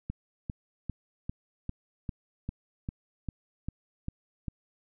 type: click train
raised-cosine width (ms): 5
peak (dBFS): -21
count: 12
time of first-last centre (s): 0.1-4.482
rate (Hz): 2.51
effects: none